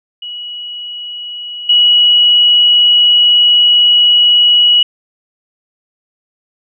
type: tone with level steps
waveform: sine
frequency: 2921 Hz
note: F#7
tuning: 23 cents flat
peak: -22 / -5 dBFS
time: 0.22-4.83 s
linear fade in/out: 5 ms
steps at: 1.69 s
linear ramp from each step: 5 ms
effects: none

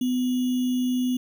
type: tone with sample-and-hold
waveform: sine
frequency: 251.4 Hz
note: B3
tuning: 31 cents sharp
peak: -21 dBFS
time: 0.01-1.17 s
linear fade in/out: 5 ms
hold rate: 3150 Hz
effects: none

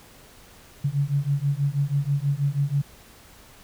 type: beating tone pair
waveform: sine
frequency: 138.59 / 144.79 Hz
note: C#3 / D3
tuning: 0 / -24 cents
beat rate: 6.2 Hz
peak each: -24 dBFS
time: 0.84-2.82 s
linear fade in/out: 10 ms
effects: pink hiss -50 dBFS RMS until 3.63 s

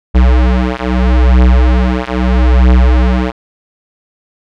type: beating tone pair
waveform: square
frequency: 62 / 62.78 Hz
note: B1 / B1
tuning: +7 / +29 cents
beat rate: 0.78 Hz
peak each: -10 dBFS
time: 0.14-3.32 s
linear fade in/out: 20 ms
effects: low-pass 3000 Hz 12 dB/octave

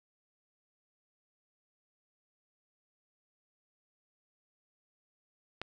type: click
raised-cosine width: 0.3 ms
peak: -21 dBFS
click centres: 5.616 s
effects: none

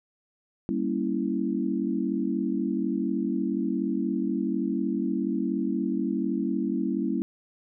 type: chord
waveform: sine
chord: G diminished seventh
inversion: none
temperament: equal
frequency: 196 / 233.1 / 277.2 / 329.6 Hz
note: G3 / Bb3 / Db4 / Fb4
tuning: 0 / 0 / 0 / 0 cents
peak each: -30 dBFS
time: 0.69-7.22 s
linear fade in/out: 0 ms
effects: none

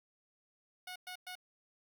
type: tone bursts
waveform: 10% pulse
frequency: 730 Hz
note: F#5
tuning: 24 cents flat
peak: -35 dBFS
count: 3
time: 0.87-1.354 s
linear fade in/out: 5 ms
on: 88 ms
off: 110 ms
effects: none

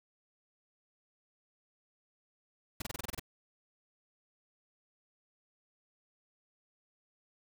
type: noise bursts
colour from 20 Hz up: pink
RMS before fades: -38 dBFS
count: 9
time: 2.8-3.196 s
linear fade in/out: 5 ms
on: 20 ms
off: 27 ms
effects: none

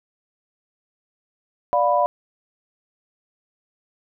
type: chord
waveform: sine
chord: B diminished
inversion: first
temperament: equal with one note detuned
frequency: 587.3 / 709.4 / 987.8 Hz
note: D5 / F5 / B5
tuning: 0 / +27 / 0 cents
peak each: -20 dBFS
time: 1.73-2.06 s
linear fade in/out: 0 ms
effects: none

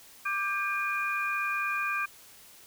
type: tone cluster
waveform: sine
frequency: 1178 / 1589 / 2426 Hz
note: D6 / G6 / D#7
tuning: +5 / +23 / -44 cents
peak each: -32 / -32 / -32 dBFS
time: 0.25-2.06 s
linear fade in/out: 10 ms
effects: white hiss -53 dBFS RMS until 2.66 s

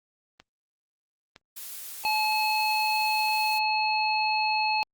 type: click train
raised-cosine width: 0.2 ms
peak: -28 dBFS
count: 4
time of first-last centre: 0.4-3.285 s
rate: 1.04 Hz
type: noise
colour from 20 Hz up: blue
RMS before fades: -39 dBFS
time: 1.56-3.59 s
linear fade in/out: 10 ms
type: harmonic tone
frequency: 861 Hz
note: A5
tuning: 38 cents flat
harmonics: 1 / 3 / 5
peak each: -25 / -28 / -31 dBFS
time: 2.05-4.83 s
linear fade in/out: 0 ms
effects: Opus 32 kbps

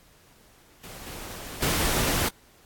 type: noise with level steps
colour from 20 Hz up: pink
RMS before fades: -42 / -39 / -25 dBFS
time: 0.83-2.29 s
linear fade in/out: 10 ms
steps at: 1.06 / 1.62 s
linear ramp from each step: 5 ms
effects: pink hiss -57 dBFS RMS until 2.65 s + AAC 64 kbps

